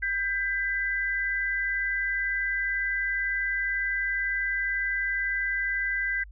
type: tone pair together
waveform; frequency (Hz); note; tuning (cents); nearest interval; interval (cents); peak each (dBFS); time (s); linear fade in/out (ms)
sine; 1585 / 1997; G6 / B6; +19 / +19; major third; 400; -28; 0.02-6.24; 10
effects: added 50 Hz sine -43 dBFS peak until 6.31 s